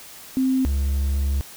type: tone pair in turn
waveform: sine / triangle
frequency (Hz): 261.6 / 69.29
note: C4 / C#2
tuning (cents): 0 / 0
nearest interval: octave + major seventh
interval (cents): 2300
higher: first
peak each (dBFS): -17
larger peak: neither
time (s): 0.37-0.65 / 0.65-1.41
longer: second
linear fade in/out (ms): 0
effects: white hiss -42 dBFS RMS until 1.56 s